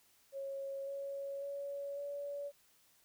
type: tone with pitch steps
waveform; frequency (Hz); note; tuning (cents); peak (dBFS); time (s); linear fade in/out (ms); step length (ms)
sine; 548 / 555.3 / 562.8 / 570.3; C#5 / C#5 / C#5 / C#5; -20 / +3 / +26 / +49; -39; 0.32-2.52; 50; 550
effects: white hiss -69 dBFS RMS until 3.04 s